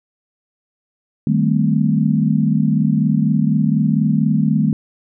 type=chord; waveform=sine; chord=A half-diminished seventh; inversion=second; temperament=equal with one note detuned; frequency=155.56 / 196 / 220 / 256.7 Hz; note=Eb3 / G3 / A3 / C4; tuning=0 / 0 / 0 / -33 cents; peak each=-17 / -19 / -17 / -22 dBFS; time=1.27-4.73 s; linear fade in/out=2 ms; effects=none